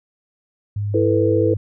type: tone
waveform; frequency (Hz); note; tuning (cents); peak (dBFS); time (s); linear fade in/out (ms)
sine; 102.8; G#2; -17; -20; 0.76-1.57; 5
type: chord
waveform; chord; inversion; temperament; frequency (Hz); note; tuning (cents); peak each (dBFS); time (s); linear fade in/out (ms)
sine; E suspended fourth; none; equal; 329.6 / 440 / 493.9; E4 / A4 / B4; 0 / 0 / 0; -19; 0.94-1.54; 5
effects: none